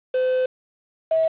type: tone pair in turn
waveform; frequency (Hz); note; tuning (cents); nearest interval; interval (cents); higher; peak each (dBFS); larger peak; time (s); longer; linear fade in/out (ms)
triangle / sine; 512 / 645.1; C5 / E5; -38 / -38; major third; 400; second; -16; neither; 0.14-0.46 / 1.11-1.28; first; 5
effects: resampled to 8000 Hz + 7-bit